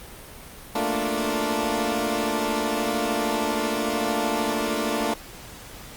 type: chord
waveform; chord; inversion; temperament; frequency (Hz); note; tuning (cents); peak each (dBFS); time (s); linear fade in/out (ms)
15% pulse; Bb major seventh; third; equal; 220 / 233.1 / 293.7 / 349.2; A3 / Bb3 / D4 / F4; 0 / 0 / 0 / 0; -22 / -23 / -21 / -25; 0.75-5.14; 5
effects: pink hiss -42 dBFS RMS until 5.96 s + Opus 32 kbps